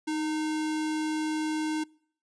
sine tone with sample-and-hold, 311.1 Hz, D#4, in tune, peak -27 dBFS, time 0.07-1.84 s, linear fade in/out 10 ms, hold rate 1225 Hz, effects noise-tail reverb RT60 0.6 s tail -25 dB re dry + resampled to 22050 Hz

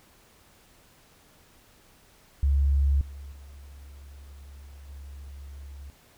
sine tone with level steps, 69.7 Hz, C#2, 10 cents sharp, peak -19 / -38 / -43 / -39 dBFS, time 2.43-5.9 s, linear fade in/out 0 ms, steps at 3.01 / 3.32 / 4.89 s, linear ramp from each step 2 ms, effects pink hiss -58 dBFS RMS until 6.17 s

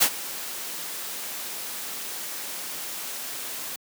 white noise with ADSR envelope, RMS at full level -17 dBFS, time 0-3.76 s, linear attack 22 ms, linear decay 70 ms, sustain -17 dB, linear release 4 ms, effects high-pass 200 Hz 12 dB/octave

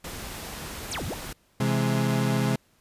pink noise, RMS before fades -37 dBFS, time 0.04-1.33 s, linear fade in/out 5 ms
sine exponential two-way sweep, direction down then up, 10548 to 65.6 to 1049 Hz, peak -30 dBFS, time 0.91-1.14 s, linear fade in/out 5 ms, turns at 1.06 s
35% pulse chord, C augmented, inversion none, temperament equal, 130.81 / 164.81 / 207.7 Hz, C3 / E3 / G#3, 0 / 0 / 0 cents, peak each -23 / -29 / -25 dBFS, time 1.6-2.56 s, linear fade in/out 5 ms
effects pink hiss -64 dBFS RMS until 2.8 s + resampled to 32000 Hz

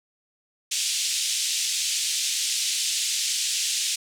white band-pass noise, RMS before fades -26 dBFS, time 0.71-3.96 s, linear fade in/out 10 ms, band 2700 to 8200 Hz, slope 24 dB/octave, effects none

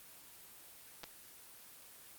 clicks, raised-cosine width 0.2 ms, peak -30 / -26 dBFS, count 2, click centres 1.034 / 1.04 s, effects white hiss -56 dBFS RMS until 2.18 s + Opus 24 kbps

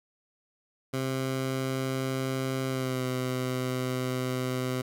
15% pulse tone with pitch glide, 132 to 127.87 Hz, C3 to C3, +16 to -39 cents, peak -22 dBFS, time 0.93-4.82 s, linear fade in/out 10 ms, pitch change -55 cents, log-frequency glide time 2.67-3.04 s, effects none

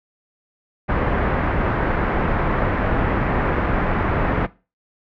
pink low-pass noise, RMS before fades -20 dBFS, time 0.88-4.47 s, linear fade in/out 20 ms, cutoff 1900 Hz, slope 24 dB/octave, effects noise-tail reverb RT60 0.3 s tail -19 dB re dry

